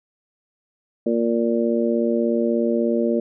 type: harmonic tone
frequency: 116.54 Hz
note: A#2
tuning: in tune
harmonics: 2 / 3 / 4 / 5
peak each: -21 / -23 / -24 / -25 dBFS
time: 1.06-3.2 s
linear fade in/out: 5 ms
effects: none